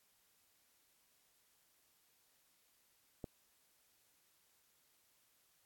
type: click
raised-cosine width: 2 ms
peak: -30 dBFS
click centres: 3.242 s
effects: white hiss -74 dBFS RMS until 5.65 s + AAC 64 kbps